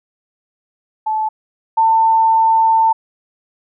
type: tone pair in turn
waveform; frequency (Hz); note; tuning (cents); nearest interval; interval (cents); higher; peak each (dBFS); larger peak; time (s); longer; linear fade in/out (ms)
sine; 869 / 895.5; A5 / A5; -22 / +30; minor second; 52; second; -15 / -9; second; 1.06-1.29 / 1.77-2.93; second; 10
effects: none